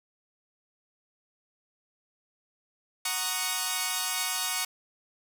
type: chord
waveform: 5% pulse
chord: D# minor seventh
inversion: first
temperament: equal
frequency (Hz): 740 / 932.3 / 1108.7 / 1244.5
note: F#5 / A#5 / C#6 / D#6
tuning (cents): 0 / 0 / 0 / 0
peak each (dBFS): -22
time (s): 3.05-4.65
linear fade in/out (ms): 5
effects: none